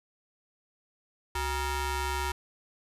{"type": "ring-modulated tone", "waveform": "sawtooth", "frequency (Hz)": 440, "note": "A4", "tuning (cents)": 0, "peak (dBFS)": -22, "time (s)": [1.35, 2.32], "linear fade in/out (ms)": 5, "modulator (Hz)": 509, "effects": ["resampled to 32000 Hz"]}